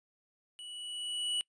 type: tone with level ramp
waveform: square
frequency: 2944 Hz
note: F#7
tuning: 9 cents flat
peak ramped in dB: -45 to -30 dBFS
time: 0.59-1.41 s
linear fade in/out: 0 ms
effects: noise-tail reverb RT60 0.1 s tail -24 dB re dry + resampled to 22050 Hz